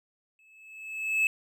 triangle tone with exponential growth, 2602 Hz, E7, 23 cents flat, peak -18 dBFS, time 0.39-1.27 s, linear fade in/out 1 ms, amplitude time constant 190 ms, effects none

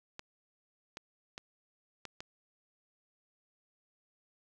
clicks, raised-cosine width 0.2 ms, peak -25 dBFS, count 5, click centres 0.194 / 0.971 / 1.379 / 2.053 / 2.205 s, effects none

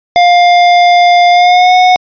square tone with pitch glide, 704 to 732.2 Hz, F5 to F#5, +14 to -18 cents, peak -4 dBFS, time 0.16-1.96 s, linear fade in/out 0 ms, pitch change +68 cents, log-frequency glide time 1.3-1.74 s, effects resampled to 11025 Hz

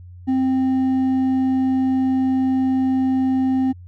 sine tone with hard clipping, 261.6 Hz, C4, in tune, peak -17 dBFS, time 0.27-3.73 s, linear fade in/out 20 ms, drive 4 dB, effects added 89 Hz sine -37 dBFS peak until 3.87 s

